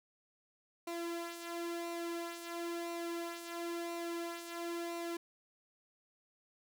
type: tone with flanger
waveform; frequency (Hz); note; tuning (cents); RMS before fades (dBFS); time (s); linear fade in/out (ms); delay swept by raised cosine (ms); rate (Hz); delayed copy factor
sawtooth; 340.3; F4; -45; -41; 0.87-5.17; 5; 0.6 to 2.9; 0.98; -0.55
effects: none